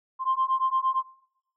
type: beating tone pair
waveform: sine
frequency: 1046.5 / 1055.2 Hz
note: C6 / C6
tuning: 0 / +14 cents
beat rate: 8.7 Hz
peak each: -25 dBFS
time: 0.19-1.03 s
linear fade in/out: 50 ms
effects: noise-tail reverb RT60 0.7 s tail -17 dB re dry + tanh soft clip ceiling -15 dBFS